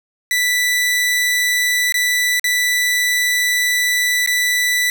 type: tone with dropouts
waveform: sawtooth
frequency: 1975.5 Hz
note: B6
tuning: in tune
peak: -11 dBFS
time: 0.31-4.9 s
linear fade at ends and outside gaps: 1 ms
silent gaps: 1.923-1.942 / 2.396-2.442 / 4.262-4.274 s
effects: none